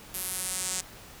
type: tone with band-pass filter sweep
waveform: sawtooth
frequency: 185 Hz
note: F#3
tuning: in tune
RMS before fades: -33 dBFS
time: 0.14-0.81 s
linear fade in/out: 5 ms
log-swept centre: 12000 to 7600 Hz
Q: 2.5
effects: pink hiss -48 dBFS RMS until 1.2 s